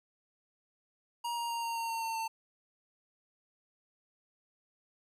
square tone with pitch steps, 946 / 938.9 / 931.9 / 924.9 / 918 / 911.1 / 904.3 / 897.6 Hz, A#5 / A#5 / A#5 / A#5 / A#5 / A#5 / A5 / A5, +25 / +12 / -1 / -14 / -27 / -40 / +47 / +34 cents, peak -34 dBFS, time 1.24-2.28 s, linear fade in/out 10 ms, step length 130 ms, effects resampled to 32000 Hz

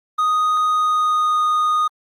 triangle tone with pitch glide, 1244.5 to 1234.5 Hz, D#6 to D#6, 0 to -14 cents, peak -13 dBFS, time 0.18-1.88 s, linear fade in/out 10 ms, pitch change -14 cents, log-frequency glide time 0.7-1.43 s, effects Opus 32 kbps

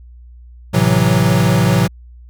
square chord, F# half-diminished seventh, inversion first, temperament equal, 110 / 130.81 / 164.81 / 185 Hz, A2 / C3 / E3 / F#3, 0 / 0 / 0 / 0 cents, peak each -17 dBFS, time 0.73-1.88 s, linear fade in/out 20 ms, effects added 60 Hz sine -36 dBFS peak until 2.29 s

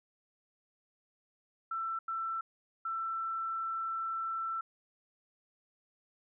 sine tone bursts at uneven times, 1336 Hz, E6, 23 cents sharp, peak -33 dBFS, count 3, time 1.71-1.99 / 2.08-2.41 / 2.85-4.61 s, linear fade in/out 5 ms, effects none

